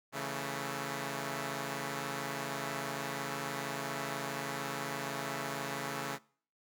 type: chord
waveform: 5% pulse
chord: A major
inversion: first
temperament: equal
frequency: 138.59 / 164.81 / 220 Hz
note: C#3 / E3 / A3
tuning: 0 / 0 / 0 cents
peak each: -27 / -32 / -30 dBFS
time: 0.12-6.19 s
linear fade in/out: 50 ms
effects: noise-tail reverb RT60 0.5 s tail -23 dB re dry